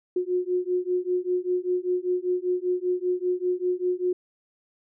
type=beating tone pair; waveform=sine; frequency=359.1 / 364.2 Hz; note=F4 / F#4; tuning=+48 / -27 cents; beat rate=5.1 Hz; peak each=-26 dBFS; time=0.16-4.13 s; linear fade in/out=5 ms; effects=none